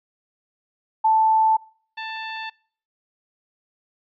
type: tone pair in turn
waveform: sine / 15% pulse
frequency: 880 / 885.1 Hz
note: A5 / A5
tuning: 0 / +10 cents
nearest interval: unison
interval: 10 cents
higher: second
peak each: -14 / -23 dBFS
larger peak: first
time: 1.04-1.57 / 1.97-2.5 s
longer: neither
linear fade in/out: 10 ms
effects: noise-tail reverb RT60 0.5 s tail -24 dB re dry + resampled to 11025 Hz